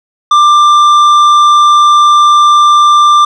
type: tone with tanh clipping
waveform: sine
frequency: 1186 Hz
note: D6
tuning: 17 cents sharp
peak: -4 dBFS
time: 0.31-3.25 s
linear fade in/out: 5 ms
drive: 9 dB
effects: none